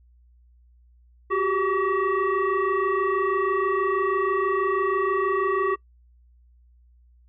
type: tone with frequency modulation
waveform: sine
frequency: 370.4 Hz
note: F#4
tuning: 2 cents sharp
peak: -20 dBFS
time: 1.3-5.76 s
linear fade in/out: 20 ms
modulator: 767 Hz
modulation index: 1.5
effects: noise-tail reverb RT60 0.1 s tail -23 dB re dry + added 60 Hz sine -53 dBFS peak until 7.28 s